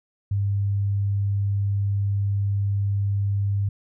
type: tone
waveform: sine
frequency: 100 Hz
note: G2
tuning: 35 cents sharp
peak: -20 dBFS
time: 0.31-3.69 s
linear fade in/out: 5 ms
effects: none